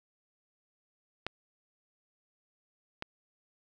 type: clicks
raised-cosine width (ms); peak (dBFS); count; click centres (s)
0.3; -17 / -20; 2; 1.266 / 3.024
effects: none